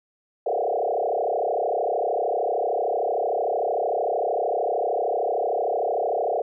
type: tone with frequency modulation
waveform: sine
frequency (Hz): 587.3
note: D5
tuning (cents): 0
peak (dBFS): -21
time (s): 0.46-6.42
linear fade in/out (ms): 5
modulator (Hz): 33.2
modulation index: 5.1
effects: none